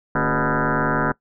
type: tone with frequency modulation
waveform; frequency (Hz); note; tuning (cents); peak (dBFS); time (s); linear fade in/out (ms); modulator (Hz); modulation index
sine; 610; D#5; -34; -17; 0.15-1.12; 5; 127; 7.8
effects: noise-tail reverb RT60 0.1 s tail -21 dB re dry